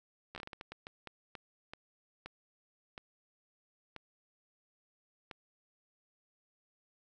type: slowing click train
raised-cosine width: 0.3 ms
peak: -28 dBFS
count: 17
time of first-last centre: 0.35-5.312 s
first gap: 12 ms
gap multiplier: 1.37
effects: none